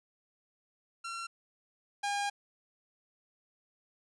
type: tone pair in turn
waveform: sawtooth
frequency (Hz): 1363 / 810.4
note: F6 / G#5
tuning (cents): -43 / -43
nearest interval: major sixth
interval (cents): 900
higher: first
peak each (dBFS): -34 / -27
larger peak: second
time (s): 1.04-1.27 / 2.03-2.3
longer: second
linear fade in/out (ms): 10
effects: resampled to 22050 Hz